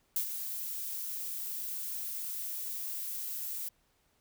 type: noise with ADSR envelope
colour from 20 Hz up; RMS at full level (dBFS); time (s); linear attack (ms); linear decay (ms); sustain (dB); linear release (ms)
violet; -29; 0.16-3.69; 3; 86; -9; 8
effects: pink hiss -72 dBFS RMS until 4.2 s